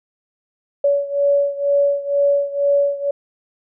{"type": "beating tone pair", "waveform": "sine", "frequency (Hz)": [566, 568.1], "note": ["C#5", "C#5"], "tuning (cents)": [36, 42], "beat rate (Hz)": 2.1, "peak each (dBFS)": [-16, -19], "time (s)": [0.84, 3.11], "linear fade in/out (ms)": 5, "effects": []}